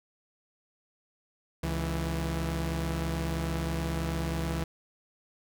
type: tone pair together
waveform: sawtooth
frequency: 69.3 / 164.82 Hz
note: C#2 / E3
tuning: 0 / 0 cents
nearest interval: octave + minor third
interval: 1500 cents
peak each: -28 dBFS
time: 1.63-4.64 s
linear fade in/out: 5 ms
effects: none